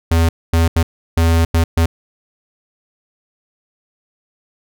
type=tone bursts at uneven times; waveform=square; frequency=82.8 Hz; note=E2; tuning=8 cents sharp; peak=-11 dBFS; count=6; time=0.11-0.29 / 0.53-0.68 / 0.76-0.83 / 1.17-1.45 / 1.54-1.64 / 1.77-1.86 s; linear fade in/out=5 ms; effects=none